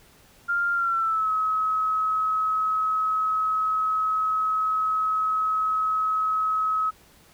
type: tone with pitch glide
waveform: sine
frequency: 1396.9 to 1281 Hz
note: F6 to E6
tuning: 0 to -50 cents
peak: -21 dBFS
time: 0.48-6.91 s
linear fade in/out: 20 ms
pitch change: -150 cents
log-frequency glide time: 0.73-1.31 s
effects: pink hiss -55 dBFS RMS until 7.33 s